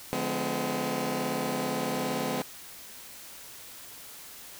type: chord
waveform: 15% pulse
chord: D diminished seventh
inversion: none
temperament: just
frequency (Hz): 146.83 / 176.2 / 211.4 / 253.7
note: D3 / F3 / Ab3 / Cb4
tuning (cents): 0 / +16 / +31 / +47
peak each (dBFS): -31 / -31 / -28 / -25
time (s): 0.13-2.42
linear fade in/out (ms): 0
effects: white hiss -46 dBFS RMS until 4.59 s